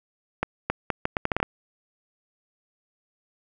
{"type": "accelerating click train", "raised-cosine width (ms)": 0.5, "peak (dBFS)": -8, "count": 10, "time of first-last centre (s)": [0.43, 1.429], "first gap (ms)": 270, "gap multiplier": 0.75, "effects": []}